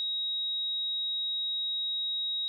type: tone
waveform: sine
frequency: 3800 Hz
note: A#7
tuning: 33 cents sharp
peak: -29 dBFS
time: 0-2.48 s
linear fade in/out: 0 ms
effects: none